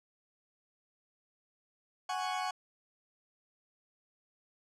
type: chord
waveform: 40% pulse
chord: F# suspended second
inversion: none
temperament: equal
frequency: 740 / 830.6 / 1108.7 Hz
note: F#5 / G#5 / C#6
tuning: 0 / 0 / 0 cents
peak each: -35 / -38 / -38 dBFS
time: 2.09-2.51 s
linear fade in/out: 5 ms
effects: low-pass 7000 Hz 12 dB/octave